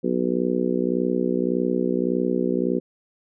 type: harmonic tone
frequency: 61.74 Hz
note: B1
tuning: in tune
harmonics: 3 / 4 / 5 / 6 / 7 / 8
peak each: -27 / -25 / -29 / -25 / -30 / -29 dBFS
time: 0.03-2.8 s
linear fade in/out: 20 ms
effects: none